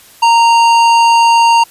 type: tone with hard clipping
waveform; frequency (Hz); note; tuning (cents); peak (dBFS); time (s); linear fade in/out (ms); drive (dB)
sine; 927; A#5; -10; -7; 0.22-1.64; 10; 13
effects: white hiss -41 dBFS RMS until 1.7 s + resampled to 32000 Hz